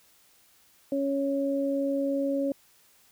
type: tone pair together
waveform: sine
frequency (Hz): 277.2 / 554.4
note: C#4 / C#5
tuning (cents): 0 / 0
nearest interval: octave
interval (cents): 1200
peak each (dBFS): -27 / -28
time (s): 0.92-2.52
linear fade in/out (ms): 2
effects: white hiss -61 dBFS RMS until 3.11 s